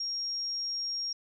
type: tone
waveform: sine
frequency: 5580 Hz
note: F8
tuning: 2 cents flat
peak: -31 dBFS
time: 0-1.13 s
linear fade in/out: 5 ms
effects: none